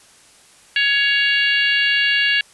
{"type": "harmonic tone", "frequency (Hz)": 559, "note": "C#5", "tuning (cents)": 14, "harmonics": [3, 4, 5, 6, 7, 8], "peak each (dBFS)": [-18, -23, -18, -26, -30, -29], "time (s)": [0.76, 2.41], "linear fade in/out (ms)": 2, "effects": ["white hiss -49 dBFS RMS until 2.53 s", "resampled to 24000 Hz"]}